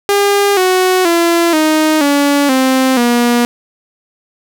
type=tone with pitch steps; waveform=sawtooth; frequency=403.4 / 369.9 / 339.2 / 311.1 / 285.2 / 261.6 / 239.9 Hz; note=G4 / F#4 / E4 / D#4 / C#4 / C4 / A#3; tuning=+50 / 0 / +50 / 0 / +49 / 0 / +50 cents; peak=-5 dBFS; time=0.09-3.45 s; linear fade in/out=0 ms; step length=480 ms; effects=none